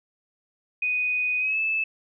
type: tone with pitch glide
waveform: sine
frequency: 2489 to 2620 Hz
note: D#7 to E7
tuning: 0 to -11 cents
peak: -22 dBFS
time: 0.82-1.84 s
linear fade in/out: 5 ms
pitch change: +89 cents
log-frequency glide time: 1.39-1.59 s
effects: none